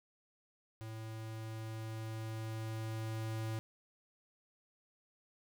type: tone with level ramp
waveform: square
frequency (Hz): 110.9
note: A2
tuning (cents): +14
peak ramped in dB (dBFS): -44 to -37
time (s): 0.81-3.59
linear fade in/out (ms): 0
effects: none